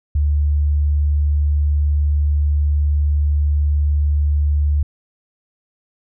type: tone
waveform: sine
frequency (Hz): 73.42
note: D2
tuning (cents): 0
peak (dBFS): -13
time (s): 0.15-4.83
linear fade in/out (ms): 5
effects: none